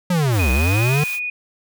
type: linear two-way sweep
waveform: square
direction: down then up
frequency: 185 to 61 to 153.3 Hz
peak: -16 dBFS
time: 0.1-1.04 s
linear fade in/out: 5 ms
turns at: 0.51 s
type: high-pass noise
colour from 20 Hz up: white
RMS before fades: -33 dBFS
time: 0.3-1.2 s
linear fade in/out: 50 ms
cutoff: 810 Hz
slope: 48 dB/octave
type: tone with pitch glide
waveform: sine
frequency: 2489 to 2468 Hz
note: D#7 to D#7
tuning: 0 to -15 cents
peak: -22 dBFS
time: 0.39-1.3 s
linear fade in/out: 5 ms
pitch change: -15 cents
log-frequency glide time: 0.98-1.08 s
effects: none